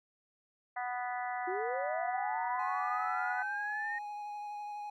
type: harmonic tone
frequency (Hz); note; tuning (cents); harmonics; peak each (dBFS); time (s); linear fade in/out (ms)
246.9; B3; 0; 3 / 4 / 5 / 6 / 7 / 8; -36 / -44 / -45 / -46 / -46 / -44; 0.76-3.43; 10
type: linear sweep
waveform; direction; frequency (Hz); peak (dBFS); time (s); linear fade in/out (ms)
sine; up; 349.2 to 1864.7; -35; 1.47-3.99; 10
type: tone with vibrato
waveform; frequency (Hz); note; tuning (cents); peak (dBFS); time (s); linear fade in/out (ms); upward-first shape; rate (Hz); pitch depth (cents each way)
triangle; 830.6; G#5; 0; -37; 2.59-4.9; 5; triangle; 12; 16
effects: none